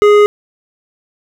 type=tone with hard clipping; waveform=sine; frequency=415.3 Hz; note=G#4; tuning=in tune; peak=-6 dBFS; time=0.02-0.26 s; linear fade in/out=0 ms; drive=11 dB; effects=none